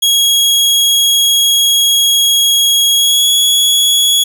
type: tone with pitch glide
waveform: sawtooth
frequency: 3309 to 3359 Hz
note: G#7 to G#7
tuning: -7 to +19 cents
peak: -5 dBFS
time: 0.02-4.24 s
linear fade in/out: 10 ms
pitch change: +26 cents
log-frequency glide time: 2.95-3.28 s
effects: none